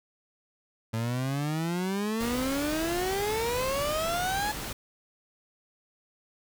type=exponential sweep; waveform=30% pulse; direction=up; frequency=110 to 857 Hz; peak=-25 dBFS; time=0.93-4.52 s; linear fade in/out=10 ms
type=noise; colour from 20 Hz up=pink; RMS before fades=-36 dBFS; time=2.2-4.73 s; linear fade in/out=5 ms
effects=none